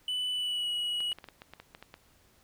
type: tone with pitch glide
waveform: triangle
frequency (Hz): 2987 to 2917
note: F#7 to F#7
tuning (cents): +16 to -25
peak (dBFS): -28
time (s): 0.08-1.13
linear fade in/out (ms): 2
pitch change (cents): -41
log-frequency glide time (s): 0.32-0.72
type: clicks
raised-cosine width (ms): 0.3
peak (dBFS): -29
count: 11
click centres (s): 1.005 / 1.119 / 1.186 / 1.242 / 1.287 / 1.419 / 1.536 / 1.6 / 1.749 / 1.826 / 1.941
effects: pink hiss -64 dBFS RMS until 2.43 s